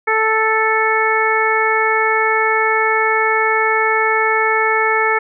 harmonic tone, 440 Hz, A4, in tune, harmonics 1 / 2 / 3 / 4 / 5, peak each -19 / -19 / -19 / -19 / -19 dBFS, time 0.07-5.19 s, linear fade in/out 10 ms, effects none

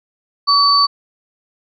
sine tone pair together, 1136 / 4533 Hz, C#6 / C#8, +42 / +38 cents, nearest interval 2 octaves, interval 2396 cents, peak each -12 dBFS, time 0.47-0.87 s, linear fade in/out 20 ms, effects none

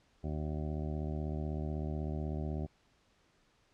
harmonic tone, 76.1 Hz, D#2, 38 cents flat, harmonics 1 / 2 / 3 / 4 / 5 / 7 / 8 / 9 / 10, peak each -37 / -39 / -43 / -46 / -46 / -53 / -50 / -52 / -55 dBFS, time 0.23-2.67 s, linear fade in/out 20 ms, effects pink hiss -70 dBFS RMS until 3.73 s + low-pass 6000 Hz 12 dB/octave

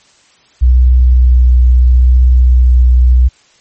sine tone with vibrato, 62.1 Hz, B1, 10 cents sharp, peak -3 dBFS, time 0.61-3.29 s, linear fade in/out 20 ms, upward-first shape triangle, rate 0.77 Hz, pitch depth 12 cents each way, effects white hiss -48 dBFS RMS until 3.6 s + MP3 32 kbps

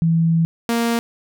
sine / sawtooth tone pair in turn, 164.81 / 233.1 Hz, E3 / A#3, 0 / 0 cents, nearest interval tritone, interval 600 cents, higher second, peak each -13 dBFS, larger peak neither, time 0.02-0.45 / 0.69-0.99 s, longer first, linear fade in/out 0 ms, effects none

